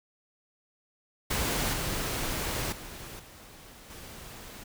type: noise with level steps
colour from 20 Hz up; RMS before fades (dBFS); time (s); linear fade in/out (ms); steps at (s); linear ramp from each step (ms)
pink; -29 / -32 / -43 / -50 / -45; 1.3-4.64; 10; 1.73 / 2.72 / 3.19 / 3.9; 5
effects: none